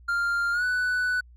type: tone with pitch glide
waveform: triangle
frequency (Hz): 1397 to 1488.6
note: F6 to F#6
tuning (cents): 0 to +10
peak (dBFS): -21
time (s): 0.08-1.21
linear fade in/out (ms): 10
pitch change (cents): +110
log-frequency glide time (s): 0.52-0.64
effects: added 60 Hz sine -48 dBFS peak until 1.36 s